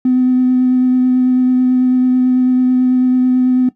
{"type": "tone with vibrato", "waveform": "triangle", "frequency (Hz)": 253.6, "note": "B3", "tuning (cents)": 46, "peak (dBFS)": -5, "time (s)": [0.05, 3.69], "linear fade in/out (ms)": 5, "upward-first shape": "triangle", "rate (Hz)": 9.1, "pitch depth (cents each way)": 14, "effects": ["noise-tail reverb RT60 0.1 s tail -18 dB re dry", "tanh soft clip ceiling -7 dBFS"]}